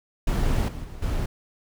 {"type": "noise with level steps", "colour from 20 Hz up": "brown", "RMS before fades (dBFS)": [-22, -34, -38, -26], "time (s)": [0.27, 1.26], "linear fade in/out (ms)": 5, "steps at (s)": [0.68, 0.84, 1.02], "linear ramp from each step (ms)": 5, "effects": []}